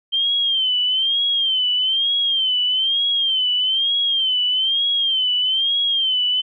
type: tone with vibrato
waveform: sine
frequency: 3136 Hz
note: G7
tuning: in tune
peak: -16 dBFS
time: 0.12-6.42 s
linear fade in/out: 20 ms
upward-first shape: sine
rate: 1.1 Hz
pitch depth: 96 cents each way
effects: none